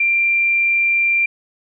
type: tone with frequency modulation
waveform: sine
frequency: 2372 Hz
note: D7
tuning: 17 cents sharp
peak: -13 dBFS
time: 0-1.26 s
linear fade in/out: 5 ms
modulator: 38.2 Hz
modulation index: 0.26
effects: none